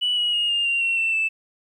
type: tone with pitch steps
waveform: sine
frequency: 2955 / 2908 / 2861 / 2815 / 2770 / 2725 / 2682 / 2639 Hz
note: F#7 / F#7 / F7 / F7 / F7 / F7 / E7 / E7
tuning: -3 / -31 / +41 / +13 / -15 / -43 / +29 / +1 cents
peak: -18 dBFS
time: 0.01-1.29 s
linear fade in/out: 20 ms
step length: 160 ms
effects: tanh soft clip ceiling -15 dBFS + 10-bit